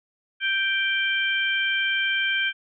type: harmonic tone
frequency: 784 Hz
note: G5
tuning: in tune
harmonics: 2 / 3 / 4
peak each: -24 / -26 / -27 dBFS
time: 0.4-2.53 s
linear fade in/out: 50 ms
effects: none